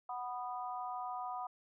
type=harmonic tone; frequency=246.9 Hz; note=B3; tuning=in tune; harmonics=3 / 4 / 5; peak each=-41 / -43 / -45 dBFS; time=0.09-1.47 s; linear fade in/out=5 ms; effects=none